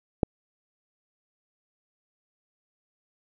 click, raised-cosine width 2 ms, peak -7 dBFS, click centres 0.232 s, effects none

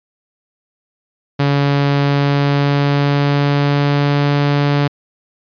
sawtooth tone with pitch glide, 141.7 to 143.76 Hz, C#3 to D3, +38 to -37 cents, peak -8 dBFS, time 1.39-4.88 s, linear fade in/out 10 ms, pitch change +25 cents, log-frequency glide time 1.94-4.31 s, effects resampled to 11025 Hz

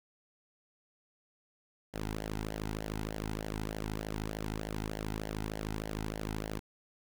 sawtooth tone with flanger, 53.1 Hz, G#1, 39 cents sharp, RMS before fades -38 dBFS, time 1.93-6.6 s, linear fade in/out 20 ms, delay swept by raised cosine 0.79 to 1.79 ms, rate 3.3 Hz, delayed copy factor -0.8, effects 9-bit

